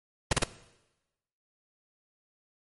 pink noise bursts, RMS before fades -23 dBFS, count 3, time 0.31-0.438 s, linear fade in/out 5 ms, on 20 ms, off 34 ms, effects noise-tail reverb RT60 1.0 s tail -18 dB re dry + MP3 48 kbps

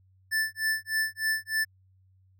square tone with tremolo, 1760 Hz, A6, in tune, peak -24 dBFS, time 0.31-1.65 s, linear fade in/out 20 ms, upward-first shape sine, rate 3.3 Hz, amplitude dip 100%, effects added 94 Hz sine -59 dBFS peak until 2.39 s

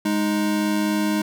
square tone pair together, 207.7 / 311.2 Hz, G#3 / D#4, 0 / 0 cents, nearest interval perfect fifth, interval 700 cents, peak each -23 dBFS, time 0.05-1.22 s, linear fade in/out 5 ms, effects none

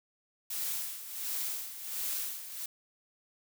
blue noise with tremolo, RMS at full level -34 dBFS, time 0.5-2.66 s, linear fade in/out 5 ms, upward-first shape sine, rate 1.4 Hz, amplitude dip 70%, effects none

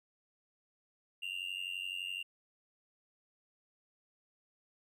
triangle tone with amplitude modulation, 2794 Hz, F7, in tune, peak -32 dBFS, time 1.22-2.23 s, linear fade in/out 10 ms, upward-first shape sine, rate 91.8 Hz, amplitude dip 90%, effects none

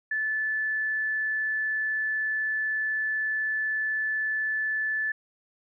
sine tone, 1742 Hz, A6, 18 cents flat, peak -25 dBFS, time 0.11-5.12 s, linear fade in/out 5 ms, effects none

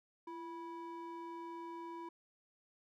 triangle ring-modulated tone, 659.3 Hz, E5, in tune, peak -39 dBFS, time 0.27-2.09 s, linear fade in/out 5 ms, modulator 320 Hz, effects none

